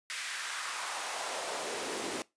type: noise with high-pass filter sweep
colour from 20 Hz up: pink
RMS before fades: -37 dBFS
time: 0.1-2.22 s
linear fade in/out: 0 ms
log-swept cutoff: 2000 to 290 Hz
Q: 1.8
effects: noise-tail reverb RT60 0.2 s tail -20 dB re dry + resampled to 22050 Hz